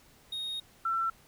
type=tone pair in turn; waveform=triangle / sine; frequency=3730 / 1344.1 Hz; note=A#7 / E6; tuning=0 / +33 cents; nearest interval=octave + tritone; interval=1767 cents; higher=first; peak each=-32 / -27 dBFS; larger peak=second; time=0.32-0.6 / 0.85-1.1 s; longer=first; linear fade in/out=5 ms; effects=pink hiss -60 dBFS RMS until 1.27 s